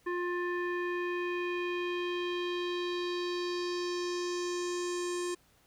square tone with low-pass filter sweep, 353.5 Hz, F4, 21 cents sharp, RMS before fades -34 dBFS, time 0.06-5.35 s, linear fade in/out 10 ms, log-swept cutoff 1600 to 8200 Hz, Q 2.8, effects pink hiss -66 dBFS RMS until 5.66 s

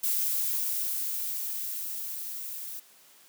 violet noise with level ramp, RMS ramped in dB -27 to -39 dBFS, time 0.03-2.8 s, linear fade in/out 10 ms, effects white hiss -57 dBFS RMS until 3.28 s + high-pass 200 Hz 12 dB/octave

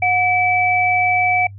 sine tone pair together, 728 / 2303 Hz, F#5 / D7, -28 / -34 cents, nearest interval octave + minor sixth, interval 1994 cents, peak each -16 dBFS, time 0.02-1.47 s, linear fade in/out 5 ms, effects noise-tail reverb RT60 0.1 s tail -25 dB re dry + added 99 Hz sine -33 dBFS peak until 1.58 s

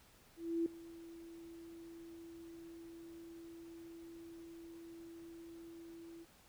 sine tone with ADSR envelope, 333.9 Hz, E4, 22 cents sharp, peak -31 dBFS, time 0.36-6.26 s, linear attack 300 ms, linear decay 3 ms, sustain -19 dB, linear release 40 ms, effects pink hiss -65 dBFS RMS until 6.48 s

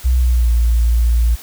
sine tone with pitch glide, 62.6 to 58.07 Hz, B1 to A#1, +24 to -6 cents, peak -10 dBFS, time 0.04-1.36 s, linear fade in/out 20 ms, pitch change -130 cents, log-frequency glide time 0.2-0.5 s, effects white hiss -37 dBFS RMS until 1.42 s

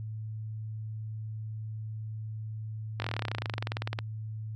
slowing click train, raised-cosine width 0.3 ms, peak -16 dBFS, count 28, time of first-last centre 3-3.989 s, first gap 21 ms, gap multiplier 1.04, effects added 109 Hz sine -35 dBFS peak until 4.55 s

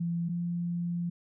sine tone pair in turn, 170.1 / 172.87 Hz, F3 / F3, -45 / -17 cents, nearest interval unison, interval 28 cents, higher second, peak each -28 / -29 dBFS, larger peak first, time 0-0.29 / 0.29-1.1 s, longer second, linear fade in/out 10 ms, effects none

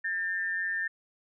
sine tone pair together, 1615 / 1798.1 Hz, G#6 / A6, -49 / +37 cents, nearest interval major second, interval 186 cents, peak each -36 / -29 dBFS, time 0.04-0.88 s, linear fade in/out 10 ms, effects none

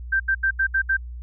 sine tone bursts at uneven times, 1568 Hz, G6, in tune, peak -17 dBFS, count 6, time 0.12-0.2 / 0.28-0.35 / 0.43-0.51 / 0.59-0.67 / 0.74-0.82 / 0.89-0.97 s, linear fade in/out 10 ms, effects added 60 Hz sine -32 dBFS peak until 1.22 s

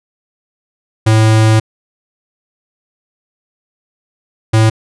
square tone pair in turn, 110 / 110.64 Hz, A2 / A2, 0 / +10 cents, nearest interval unison, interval 10 cents, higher second, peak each -7 dBFS, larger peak neither, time 1.06-1.6 / 4.53-4.7 s, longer first, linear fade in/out 10 ms, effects resampled to 24000 Hz

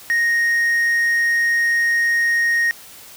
triangle tone, 1864.7 Hz, A#6, in tune, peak -13 dBFS, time 0.1-2.71 s, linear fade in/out 0 ms, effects white hiss -41 dBFS RMS until 3.16 s

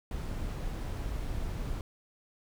brown noise, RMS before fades -35 dBFS, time 0.11-1.81 s, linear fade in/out 2 ms, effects none

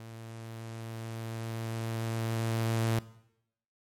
sawtooth tone with level ramp, 113.4 Hz, A#2, 47 cents flat, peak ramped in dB -40 to -22 dBFS, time 0-2.99 s, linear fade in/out 0 ms, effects noise-tail reverb RT60 0.8 s tail -18 dB re dry + MP3 64 kbps

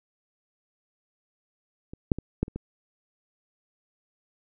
clicks, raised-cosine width 3 ms, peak -26 / -7 / -20 / -10 / -27 / -20 dBFS, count 6, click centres 1.935 / 2.118 / 2.186 / 2.43 / 2.481 / 2.56 s, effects none

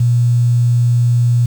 sine tone with quantisation, 120 Hz, B2, 49 cents flat, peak -9 dBFS, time 0-1.46 s, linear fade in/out 5 ms, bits 6, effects none

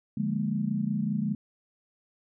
sine chord, Bb dominant seventh, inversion first, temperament equal with one note detuned, 146.83 / 176.44 / 207.7 / 233.1 Hz, D3 / F3 / Ab3 / Bb3, 0 / +18 / 0 / 0 cents, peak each -33 / -34 / -28 / -34 dBFS, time 0.17-1.35 s, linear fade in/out 5 ms, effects none

